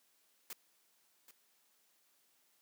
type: noise with echo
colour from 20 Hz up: white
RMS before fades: -45 dBFS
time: 0.5-0.53 s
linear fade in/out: 2 ms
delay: 780 ms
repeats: 1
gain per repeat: -13 dB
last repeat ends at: 1.31 s
effects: white hiss -73 dBFS RMS until 2.61 s + high-pass 200 Hz 12 dB/octave